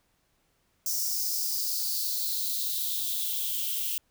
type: noise with high-pass filter sweep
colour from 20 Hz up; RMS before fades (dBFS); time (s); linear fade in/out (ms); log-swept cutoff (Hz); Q
violet; -30; 0.86-3.98; 2; 5700 to 2900; 5.6
effects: pink hiss -71 dBFS RMS until 4.1 s